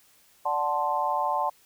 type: chord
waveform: sine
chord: D dominant seventh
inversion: none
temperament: equal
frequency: 587.3 / 740 / 880 / 1046.5 Hz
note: D5 / F#5 / A5 / C6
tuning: 0 / 0 / 0 / 0 cents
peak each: -32 / -30 / -27 / -29 dBFS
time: 0.45-1.5 s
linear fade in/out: 10 ms
effects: white hiss -60 dBFS RMS until 1.65 s